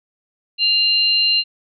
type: tone pair together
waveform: sine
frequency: 2800 / 4126 Hz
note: F7 / C8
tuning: +4 / -25 cents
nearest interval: perfect fifth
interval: 671 cents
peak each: -16 dBFS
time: 0.58-1.44 s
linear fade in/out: 50 ms
effects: none